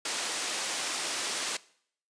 white band-pass noise, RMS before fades -33 dBFS, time 0.05-1.57 s, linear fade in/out 5 ms, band 300 to 7800 Hz, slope 12 dB/octave, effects noise-tail reverb RT60 0.6 s tail -20 dB re dry + resampled to 22050 Hz

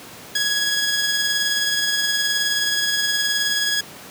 15% pulse tone with tremolo, 1668 Hz, G#6, 7 cents sharp, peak -11 dBFS, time 0.35-3.81 s, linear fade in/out 5 ms, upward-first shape sine, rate 19 Hz, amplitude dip 30%, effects pink hiss -39 dBFS RMS until 4.1 s + high-pass 150 Hz 12 dB/octave

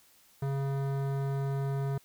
sine tone with hard clipping, 137.6 Hz, C#3, 12 cents flat, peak -31 dBFS, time 0.42-1.98 s, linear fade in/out 5 ms, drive 16 dB, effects white hiss -62 dBFS RMS until 2.04 s

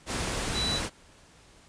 sine tone in noise, 3951 Hz, B7, in tune, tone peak -28 dBFS, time 0.53-0.81 s, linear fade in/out 50 ms, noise pink, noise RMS -31 dBFS, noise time 0.06-0.9 s, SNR 0 dB, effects pink hiss -56 dBFS RMS until 1.68 s + resampled to 22050 Hz

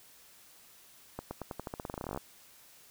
accelerating click train, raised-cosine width 1 ms, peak -23 dBFS, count 21, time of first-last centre 1.19-2.175 s, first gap 120 ms, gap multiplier 0.89, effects white hiss -58 dBFS RMS until 2.9 s

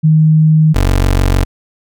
sine / 25% pulse tone pair in turn, 156.4 / 46.5 Hz, D#3 / F#1, +9 / +9 cents, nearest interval octave + major sixth, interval 2100 cents, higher first, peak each -5 dBFS, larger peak neither, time 0.03-0.74 / 0.74-1.45 s, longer neither, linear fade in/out 20 ms, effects none

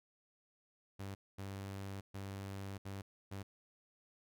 sawtooth tone bursts at uneven times, 98 Hz, G2, in tune, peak -39 dBFS, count 5, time 0.99-1.15 / 1.38-2.01 / 2.14-2.78 / 2.85-3.02 / 3.31-3.43 s, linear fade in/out 10 ms, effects none

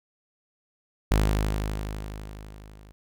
sawtooth tone with level ramp, 52 Hz, G#1, 3 cents sharp, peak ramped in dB -14 to -44 dBFS, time 1.11-2.92 s, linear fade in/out 0 ms, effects none

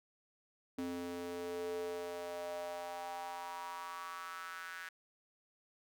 square tone with high-pass filter sweep, 87.3 Hz, F2, in tune, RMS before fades -43 dBFS, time 0.78-4.89 s, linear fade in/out 5 ms, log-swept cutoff 290 to 1600 Hz, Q 4.9, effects none

